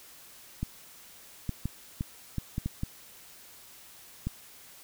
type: clicks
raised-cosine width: 5 ms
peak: -18 dBFS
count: 9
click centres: 0.63 / 1.493 / 1.656 / 2.009 / 2.383 / 2.581 / 2.66 / 2.834 / 4.27 s
effects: white hiss -52 dBFS RMS until 4.83 s